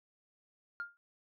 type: tone with exponential decay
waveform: sine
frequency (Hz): 1407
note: F6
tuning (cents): +12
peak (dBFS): -32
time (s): 0.8-0.97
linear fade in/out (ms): 0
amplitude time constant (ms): 35
effects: tanh soft clip ceiling -32 dBFS